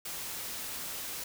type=noise; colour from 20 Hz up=white; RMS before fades=-39 dBFS; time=0.05-1.24 s; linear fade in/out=5 ms; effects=none